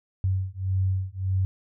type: beating tone pair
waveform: sine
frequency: 93.8 / 95.5 Hz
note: F#2 / G2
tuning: +24 / -45 cents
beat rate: 1.7 Hz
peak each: -26 dBFS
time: 0.24-1.45 s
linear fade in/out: 0 ms
effects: none